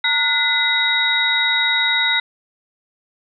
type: tone cluster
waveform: sine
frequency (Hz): 910 / 1449 / 2024 / 3799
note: A#5 / F#6 / B6 / A#7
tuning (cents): -42 / -37 / +42 / +32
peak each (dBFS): -27 / -22 / -19 / -18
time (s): 0.04-2.2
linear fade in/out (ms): 5
effects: none